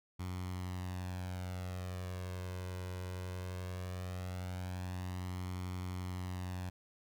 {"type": "tone with flanger", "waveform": "sawtooth", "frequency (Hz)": 91.2, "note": "F#2", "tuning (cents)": -24, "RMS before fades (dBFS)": -41, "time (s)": [0.19, 6.7], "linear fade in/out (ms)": 10, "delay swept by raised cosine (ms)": [0.91, 2.01], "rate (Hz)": 0.18, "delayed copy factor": 0.6, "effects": []}